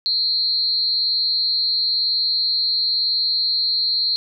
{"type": "tone with amplitude modulation", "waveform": "sine", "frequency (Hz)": 4200, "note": "C8", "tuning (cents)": 6, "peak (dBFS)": -13, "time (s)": [0.06, 4.16], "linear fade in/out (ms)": 0, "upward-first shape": "sine", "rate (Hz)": 221, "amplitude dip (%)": 90, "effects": []}